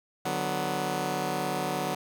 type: chord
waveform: 10% pulse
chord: B minor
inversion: first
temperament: just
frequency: 148.16 / 185.21 / 246.9 Hz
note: D3 / F#3 / B3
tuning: +16 / +2 / 0 cents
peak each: -25 / -24 / -27 dBFS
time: 0.25-1.95 s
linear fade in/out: 5 ms
effects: none